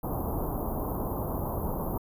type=band-stop noise; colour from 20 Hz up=pink; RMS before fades=-31 dBFS; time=0.03-1.98 s; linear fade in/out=5 ms; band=1100 to 13000 Hz; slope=48 dB/octave; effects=resampled to 32000 Hz